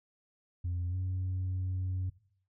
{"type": "tone with pitch glide", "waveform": "sine", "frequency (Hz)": [88.2, 92.64], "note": ["F2", "F#2"], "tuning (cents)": [18, 3], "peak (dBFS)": -29, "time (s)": [0.64, 2.1], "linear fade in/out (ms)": 10, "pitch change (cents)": 85, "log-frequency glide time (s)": [0.89, 0.95], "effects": ["noise-tail reverb RT60 0.6 s tail -19 dB re dry", "tanh soft clip ceiling -29 dBFS"]}